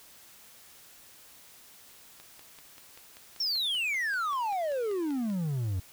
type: click train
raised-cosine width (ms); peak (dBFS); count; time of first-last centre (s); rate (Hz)
0.2; -32; 17; 2.2-5.301; 5.16
type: exponential sweep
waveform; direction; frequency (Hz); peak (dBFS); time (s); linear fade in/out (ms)
triangle; down; 5588 to 87.31; -26; 3.4-5.8; 5
effects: white hiss -54 dBFS RMS until 5.92 s